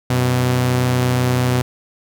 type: tone pair together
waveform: sawtooth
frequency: 93.1 / 125.39 Hz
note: F#2 / B2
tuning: +11 / +27 cents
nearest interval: perfect fourth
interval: 516 cents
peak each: -21 / -11 dBFS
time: 0.1-1.62 s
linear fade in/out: 5 ms
effects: none